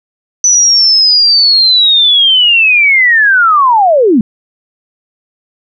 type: linear sweep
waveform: sine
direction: down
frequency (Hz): 6000 to 197.5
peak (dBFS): -4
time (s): 0.44-4.21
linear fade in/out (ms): 2
effects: none